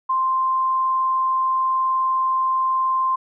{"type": "tone", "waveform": "sine", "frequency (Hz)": 1046.5, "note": "C6", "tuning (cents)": 0, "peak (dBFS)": -17, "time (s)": [0.09, 3.16], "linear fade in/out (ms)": 10, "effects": []}